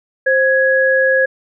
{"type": "tone pair together", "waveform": "sine", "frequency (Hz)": [526.5, 1668], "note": ["C5", "G#6"], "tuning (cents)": [11, 7], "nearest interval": "octave + minor sixth", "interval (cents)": 1996, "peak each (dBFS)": [-13, -13], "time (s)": [0.26, 1.26], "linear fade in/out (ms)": 10, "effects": []}